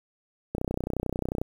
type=click train; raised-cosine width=2 ms; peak=-15 dBFS; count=28; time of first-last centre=0.55-1.415 s; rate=31.2 Hz; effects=8-bit